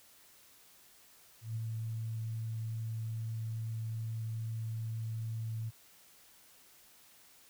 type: tone with ADSR envelope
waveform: sine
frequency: 112.2 Hz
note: A2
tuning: 34 cents sharp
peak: -33 dBFS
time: 1.41-5.71 s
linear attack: 150 ms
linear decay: 22 ms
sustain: -2 dB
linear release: 27 ms
effects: white hiss -61 dBFS RMS until 7.49 s